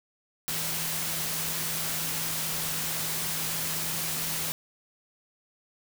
sine tone in noise, 161.2 Hz, E3, 38 cents flat, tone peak -41 dBFS, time 0.48-4.52 s, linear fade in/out 0 ms, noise white, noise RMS -31 dBFS, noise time 0.48-4.52 s, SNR -13 dB, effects none

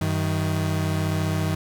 35% pulse tone pair together, 95.5 / 156.76 Hz, G2 / D#3, -45 / +13 cents, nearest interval major sixth, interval 858 cents, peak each -23 dBFS, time 0.01-1.55 s, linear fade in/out 5 ms, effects none

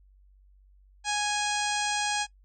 harmonic tone with a mistuned harmonic, 830.6 Hz, G#5, in tune, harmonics 1 / 2 / 3 / 4 / 5 / 6 / 7 / 8 / 9 / 10, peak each -30 / -33 / -35 / -36 / -37 / -38 / -38 / -39 / -40 / -40 dBFS, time 1.04-2.27 s, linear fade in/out 50 ms, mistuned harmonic 4, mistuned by -24 cents, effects noise-tail reverb RT60 0.1 s tail -20 dB re dry + added 48 Hz sine -55 dBFS peak until 2.44 s

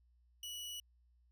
sawtooth tone, 2938 Hz, F#7, 13 cents flat, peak -40 dBFS, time 0.43-0.8 s, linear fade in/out 2 ms, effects added 60 Hz sine -67 dBFS peak until 1.31 s

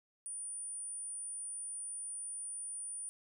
sine tone, 9397 Hz, D9, in tune, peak -40 dBFS, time 0.26-3.09 s, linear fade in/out 0 ms, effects none

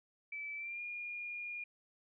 sine tone with pitch glide, 2311 to 2424 Hz, D7 to D#7, -28 to -46 cents, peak -40 dBFS, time 0.32-1.64 s, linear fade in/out 5 ms, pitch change +82 cents, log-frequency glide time 0.56-0.81 s, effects none

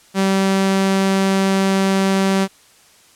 sawtooth tone, 193.2 Hz, G3, 25 cents flat, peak -10 dBFS, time 0.14-2.48 s, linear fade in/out 50 ms, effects white hiss -50 dBFS RMS until 3.15 s + low-pass 10000 Hz 12 dB/octave

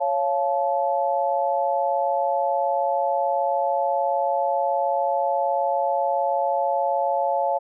sine chord, Db augmented, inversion none, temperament just, 554.4 / 693 / 866.2 Hz, Db5 / F5 / A5, 0 / -14 / -27 cents, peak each -24 dBFS, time 0-7.59 s, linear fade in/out 20 ms, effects none

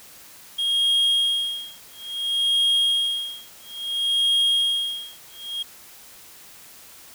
triangle tone with tremolo, 3257 Hz, G#7, 34 cents flat, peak -15 dBFS, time 0.58-5.63 s, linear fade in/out 10 ms, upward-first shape sine, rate 0.59 Hz, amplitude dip 100%, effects white hiss -46 dBFS RMS until 7.14 s

